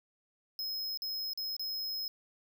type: tone with dropouts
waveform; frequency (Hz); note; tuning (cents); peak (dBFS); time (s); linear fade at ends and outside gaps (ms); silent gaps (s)
square; 5130; E8; -48; -35; 0.59-2.08; 1; 0.974-1.02 / 1.334-1.375 / 1.566-1.595
effects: none